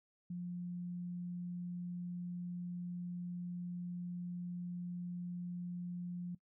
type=tone; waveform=sine; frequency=176.5 Hz; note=F3; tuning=19 cents sharp; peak=-39 dBFS; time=0.3-6.35 s; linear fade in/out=5 ms; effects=noise-tail reverb RT60 0.1 s tail -19 dB re dry